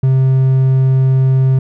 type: tone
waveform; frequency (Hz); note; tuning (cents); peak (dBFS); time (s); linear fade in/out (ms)
triangle; 132; C3; +16; -6; 0.03-1.59; 5
effects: none